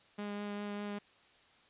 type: tone with vibrato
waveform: sawtooth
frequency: 205.3 Hz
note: G#3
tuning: 20 cents flat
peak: -34 dBFS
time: 0.18-0.99 s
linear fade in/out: 10 ms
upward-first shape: triangle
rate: 5 Hz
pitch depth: 12 cents each way
effects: white hiss -64 dBFS RMS until 1.69 s + resampled to 8000 Hz